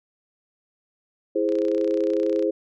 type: chord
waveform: sine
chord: E augmented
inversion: none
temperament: equal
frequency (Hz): 329.6 / 415.3 / 523.3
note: E4 / G#4 / B#4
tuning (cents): 0 / 0 / 0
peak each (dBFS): -24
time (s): 1.35-2.51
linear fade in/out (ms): 10
type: click train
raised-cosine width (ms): 0.2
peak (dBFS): -25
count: 30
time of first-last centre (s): 1.49-2.425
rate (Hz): 31
effects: none